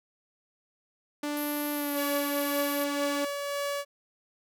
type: tone with pitch glide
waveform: sawtooth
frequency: 293.7 to 286.8 Hz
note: D4 to D4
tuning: 0 to -41 cents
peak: -26 dBFS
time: 1.23-3.25 s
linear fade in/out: 5 ms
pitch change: -41 cents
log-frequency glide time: 1.73-1.92 s
type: band-pass noise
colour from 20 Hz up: white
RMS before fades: -39 dBFS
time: 1.37-2.84 s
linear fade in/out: 0 ms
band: 11000 to 13000 Hz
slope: 96 dB/octave
type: tone with tremolo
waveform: sawtooth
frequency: 569 Hz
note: C#5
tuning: 45 cents sharp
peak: -25 dBFS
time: 1.94-3.85 s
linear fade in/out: 50 ms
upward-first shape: sine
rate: 1.9 Hz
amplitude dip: 30%
effects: none

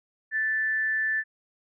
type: tone with amplitude modulation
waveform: sine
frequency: 1760 Hz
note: A6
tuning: in tune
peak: -22 dBFS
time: 0.31-1.24 s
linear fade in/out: 50 ms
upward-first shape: sine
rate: 231 Hz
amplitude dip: 30%
effects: none

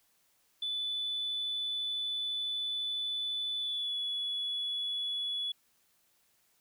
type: tone with pitch glide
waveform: sine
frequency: 3486 to 3399 Hz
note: A7 to G#7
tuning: -17 to +39 cents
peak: -31 dBFS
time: 0.62-5.52 s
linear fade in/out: 5 ms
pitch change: -44 cents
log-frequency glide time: 3.58-3.97 s
effects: tanh soft clip ceiling -27 dBFS + white hiss -71 dBFS RMS until 6.6 s

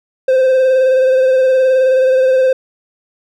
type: tone with vibrato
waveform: triangle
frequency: 520 Hz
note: C5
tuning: 11 cents flat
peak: -6 dBFS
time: 0.28-2.53 s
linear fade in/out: 5 ms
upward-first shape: sine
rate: 19 Hz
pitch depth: 27 cents each way
effects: none

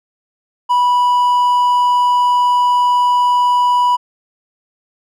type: tone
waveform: triangle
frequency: 982 Hz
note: B5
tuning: 10 cents flat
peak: -8 dBFS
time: 0.69-3.97 s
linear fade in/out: 20 ms
effects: none

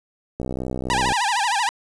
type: click train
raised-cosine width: 2 ms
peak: -14 dBFS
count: 47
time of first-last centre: 0.4-1.121 s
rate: 63.8 Hz
type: tone with vibrato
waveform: sawtooth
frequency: 885 Hz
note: A5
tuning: 10 cents sharp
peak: -15 dBFS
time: 0.9-1.69 s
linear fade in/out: 0 ms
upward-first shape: sine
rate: 13 Hz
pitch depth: 200 cents each way
effects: resampled to 22050 Hz + 8-bit

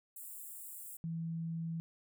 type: high-pass noise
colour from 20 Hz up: white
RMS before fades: -48 dBFS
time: 0.16-0.97 s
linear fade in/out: 5 ms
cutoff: 7400 Hz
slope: 96 dB/octave
type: tone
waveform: sine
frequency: 164.81 Hz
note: E3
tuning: in tune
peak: -36 dBFS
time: 1.04-1.8 s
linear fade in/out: 0 ms
effects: none

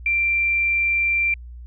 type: tone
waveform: sine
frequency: 2360 Hz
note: D7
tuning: 8 cents sharp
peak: -17 dBFS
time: 0.06-1.34 s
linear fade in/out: 2 ms
effects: added 60 Hz sine -35 dBFS peak until 1.66 s

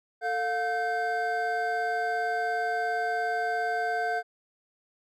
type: tone cluster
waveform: triangle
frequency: 445.7 / 710 / 1547 Hz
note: A4 / F5 / G6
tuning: +22 / +28 / -23 cents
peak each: -32 / -26 / -30 dBFS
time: 0.21-4.23 s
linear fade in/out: 50 ms
effects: none

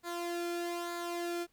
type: tone with flanger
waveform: sawtooth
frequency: 345.5 Hz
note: F4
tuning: 19 cents flat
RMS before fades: -37 dBFS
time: 0.03-1.47 s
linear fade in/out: 50 ms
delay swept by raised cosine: 0.35 to 1.05 ms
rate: 1.1 Hz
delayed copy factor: -0.6
effects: pink hiss -73 dBFS RMS until 1.52 s

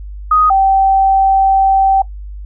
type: tone pair in turn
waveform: sine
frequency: 1248 / 775 Hz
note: D#6 / G5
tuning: +5 / -20 cents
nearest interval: minor sixth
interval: 825 cents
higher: first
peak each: -7 dBFS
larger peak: neither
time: 0.31-0.5 / 0.5-2.02 s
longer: second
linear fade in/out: 5 ms
effects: noise-tail reverb RT60 0.1 s tail -18 dB re dry + added 50 Hz sine -25 dBFS peak until 2.45 s

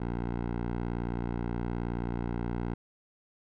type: tone with low-pass filter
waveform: 10% pulse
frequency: 58.9 Hz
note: A#1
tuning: 19 cents sharp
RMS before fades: -33 dBFS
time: 0-2.74 s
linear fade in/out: 5 ms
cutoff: 1500 Hz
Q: 0.58
effects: none

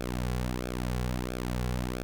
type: tone with flanger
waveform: sawtooth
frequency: 61.74 Hz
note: B1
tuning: in tune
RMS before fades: -32 dBFS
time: 0-2.03 s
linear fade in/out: 0 ms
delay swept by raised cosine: 1 to 3.3 ms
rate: 1.5 Hz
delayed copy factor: -0.8
effects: none

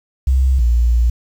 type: tone pair in turn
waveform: sine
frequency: 65.41 / 58.93 Hz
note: C2 / A#1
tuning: 0 / +19 cents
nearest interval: major second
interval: 181 cents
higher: first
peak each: -10 dBFS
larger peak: neither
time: 0.27-0.59 / 0.59-1.1 s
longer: second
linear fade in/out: 5 ms
effects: 7-bit

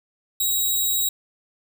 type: tone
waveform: 5% pulse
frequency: 3828 Hz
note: A#7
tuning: 45 cents sharp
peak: -12 dBFS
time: 0.4-1.09 s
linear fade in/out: 5 ms
effects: none

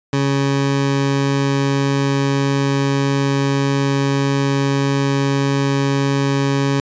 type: tone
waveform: 20% pulse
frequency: 138.59 Hz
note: C#3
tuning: in tune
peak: -10 dBFS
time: 0.13-6.8 s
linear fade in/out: 2 ms
effects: resampled to 16000 Hz

